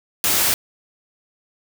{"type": "noise", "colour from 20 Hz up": "white", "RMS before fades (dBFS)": -18, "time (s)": [0.24, 0.54], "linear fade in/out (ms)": 0, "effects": []}